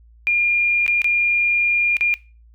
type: tone with dropouts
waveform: sine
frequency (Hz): 2410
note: D7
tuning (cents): +44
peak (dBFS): -14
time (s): 0.27-2.14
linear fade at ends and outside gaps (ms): 0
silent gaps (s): 0.864-0.879 / 1.018-1.044 / 1.968-2.009
effects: noise-tail reverb RT60 0.3 s tail -19 dB re dry + added 57 Hz sine -46 dBFS peak until 2.54 s